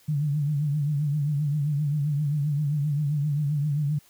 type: tone with vibrato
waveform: sine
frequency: 146.83 Hz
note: D3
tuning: in tune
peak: -22 dBFS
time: 0.08-3.99 s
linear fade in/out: 10 ms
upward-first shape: triangle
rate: 7.6 Hz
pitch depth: 97 cents each way
effects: white hiss -58 dBFS RMS until 4.09 s